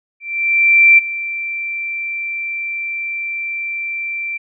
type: tone with ADSR envelope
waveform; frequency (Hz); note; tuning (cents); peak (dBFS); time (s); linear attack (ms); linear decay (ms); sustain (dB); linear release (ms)
sine; 2349; D7; 0; -4; 0.2-4.38; 780; 16; -16; 15
effects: none